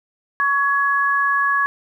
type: tone pair together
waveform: sine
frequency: 1120.7 / 1681 Hz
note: C#6 / G#6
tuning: +19 / +20 cents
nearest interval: perfect fifth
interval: 701 cents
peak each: -18 dBFS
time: 0.4-1.66 s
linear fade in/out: 0 ms
effects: 9-bit